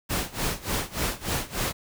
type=noise with tremolo; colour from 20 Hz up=pink; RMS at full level=-26 dBFS; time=0.09-1.73 s; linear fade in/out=20 ms; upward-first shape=sine; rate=3.4 Hz; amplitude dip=90%; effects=none